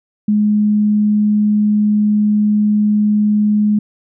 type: tone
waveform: sine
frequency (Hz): 209.8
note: G#3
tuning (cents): +18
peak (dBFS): -10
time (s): 0.28-3.79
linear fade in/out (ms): 5
effects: none